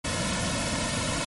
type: noise with comb filter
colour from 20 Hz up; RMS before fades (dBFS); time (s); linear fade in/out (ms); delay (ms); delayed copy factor
pink; -28; 0.04-1.25; 10; 2.5; -0.85
effects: MP3 48 kbps